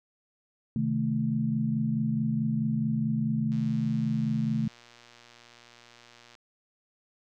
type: chord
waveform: sine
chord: A diminished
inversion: first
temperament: equal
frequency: 130.81 / 155.56 / 220 Hz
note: C3 / Eb3 / A3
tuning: 0 / 0 / 0 cents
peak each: -31 / -31 / -27 dBFS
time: 0.76-4.68 s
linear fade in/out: 2 ms
type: click train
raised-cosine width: 0.2 ms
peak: -35 dBFS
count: 338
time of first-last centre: 3.52-6.352 s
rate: 119 Hz
effects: none